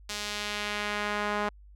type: tone with band-pass filter sweep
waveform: sawtooth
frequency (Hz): 207.7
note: G#3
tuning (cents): 0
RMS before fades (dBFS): -32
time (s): 0.09-1.49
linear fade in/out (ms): 5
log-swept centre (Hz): 5100 to 1100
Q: 0.96
effects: added 50 Hz sine -49 dBFS peak until 1.75 s